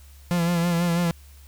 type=tone with vibrato; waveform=45% pulse; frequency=171.7 Hz; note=F3; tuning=29 cents flat; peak=-20 dBFS; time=0.31-1.11 s; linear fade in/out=0 ms; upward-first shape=sine; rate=6.1 Hz; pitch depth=44 cents each way; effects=added 70 Hz sine -45 dBFS peak until 1.47 s + white hiss -55 dBFS RMS until 1.47 s